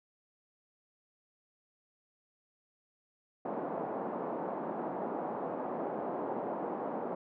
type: band-pass noise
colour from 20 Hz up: white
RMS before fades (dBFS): -37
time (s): 3.45-7.15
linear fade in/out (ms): 5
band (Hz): 190 to 870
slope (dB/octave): 24
effects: none